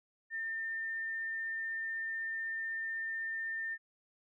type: tone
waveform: sine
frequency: 1804 Hz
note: A6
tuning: 43 cents sharp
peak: -35 dBFS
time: 0.3-3.78 s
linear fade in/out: 50 ms
effects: none